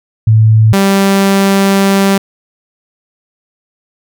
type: tone pair in turn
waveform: sine / sawtooth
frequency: 110 / 196 Hz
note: A2 / G3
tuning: 0 / 0 cents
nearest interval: minor seventh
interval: 1000 cents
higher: second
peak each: -3 dBFS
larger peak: neither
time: 0.27-0.73 / 0.73-2.18 s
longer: second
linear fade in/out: 5 ms
effects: none